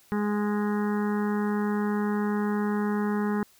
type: harmonic tone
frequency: 207.7 Hz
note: G#3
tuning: in tune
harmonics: 1 / 2 / 4 / 5 / 6 / 7 / 8 / 9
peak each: -25 / -31 / -37 / -39 / -41 / -42 / -43 / -44 dBFS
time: 0.12-3.43 s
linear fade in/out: 0 ms
effects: white hiss -59 dBFS RMS until 3.59 s